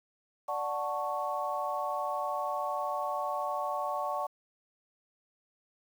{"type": "chord", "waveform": "sine", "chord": "D major seventh", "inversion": "none", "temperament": "equal", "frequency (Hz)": [587.3, 740, 880, 1108.7], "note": ["D5", "F#5", "A5", "C#6"], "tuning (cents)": [0, 0, 0, 0], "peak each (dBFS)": [-36, -36, -37, -35], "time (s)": [0.48, 4.27], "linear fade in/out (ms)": 10, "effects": ["9-bit"]}